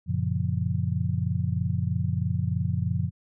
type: chord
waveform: sine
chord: Gb major seventh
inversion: none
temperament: just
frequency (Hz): 92.5 / 115.62 / 138.75 / 173.43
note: Gb2 / Bb2 / Db3 / F3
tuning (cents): 0 / -14 / +2 / -12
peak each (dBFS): -28 / -29 / -30 / -30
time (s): 0.06-3.11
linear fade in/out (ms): 50
effects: none